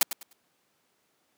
white noise with echo, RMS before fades -20 dBFS, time 0.01-0.03 s, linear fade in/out 2 ms, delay 100 ms, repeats 3, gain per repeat -12 dB, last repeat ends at 0.33 s, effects pink hiss -71 dBFS RMS until 1.37 s + high-pass 200 Hz 12 dB/octave

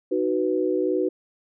sine chord, B major, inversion first, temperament just, 308.7 / 370.4 / 493.9 Hz, D#4 / F#4 / B4, -14 / +2 / 0 cents, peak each -26 / -23 / -26 dBFS, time 0.11-1.09 s, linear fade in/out 10 ms, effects none

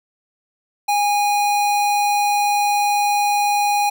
square tone, 821 Hz, G#5, 20 cents flat, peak -16 dBFS, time 0.88-3.9 s, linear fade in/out 10 ms, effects none

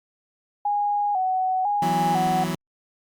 sine tone with vibrato, 784 Hz, G5, in tune, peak -20 dBFS, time 0.65-2.44 s, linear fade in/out 5 ms, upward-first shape square, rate 1 Hz, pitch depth 82 cents each way
sawtooth chord, E suspended second, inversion none, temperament just, 164.81 / 185.42 / 247.2 Hz, E3 / F#3 / B3, 0 / +4 / +2 cents, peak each -23 / -24 / -28 dBFS, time 1.82-2.55 s, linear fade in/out 5 ms
effects Opus 48 kbps

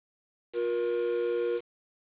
triangle tone pair together, 355.9 / 475.1 Hz, F4 / A#4, +33 / +33 cents, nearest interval perfect fourth, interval 500 cents, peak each -29 / -26 dBFS, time 0.53-1.61 s, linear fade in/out 50 ms, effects resampled to 8000 Hz + 8-bit

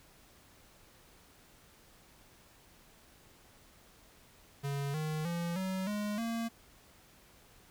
square tone with pitch steps, 140.5 / 155 / 170.99 / 188.63 / 208.1 / 229.6 Hz, C#3 / D#3 / F3 / F#3 / G#3 / A#3, +24 / -6 / -36 / +34 / +4 / -26 cents, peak -34 dBFS, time 4.63-6.49 s, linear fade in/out 20 ms, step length 310 ms, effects pink hiss -61 dBFS RMS until 7.7 s

